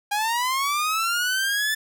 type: linear sweep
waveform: sawtooth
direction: up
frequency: 808 to 1760 Hz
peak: -18 dBFS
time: 0.11-1.75 s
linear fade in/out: 10 ms
effects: none